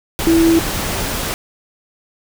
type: tone in noise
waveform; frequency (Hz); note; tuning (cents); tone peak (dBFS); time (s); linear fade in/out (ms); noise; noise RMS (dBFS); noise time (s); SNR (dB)
sine; 330; E4; +2; -9; 0.27-0.59; 0; pink; -21; 0.19-1.34; +9
effects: none